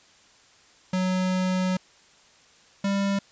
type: tone pair in turn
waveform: square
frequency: 185 / 198.11 Hz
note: F#3 / G3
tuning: 0 / +19 cents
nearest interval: minor second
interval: 119 cents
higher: second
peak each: -23 dBFS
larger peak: neither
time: 0.93-1.77 / 2.84-3.19 s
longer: first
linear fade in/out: 5 ms
effects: white hiss -56 dBFS RMS until 3.31 s + resampled to 16000 Hz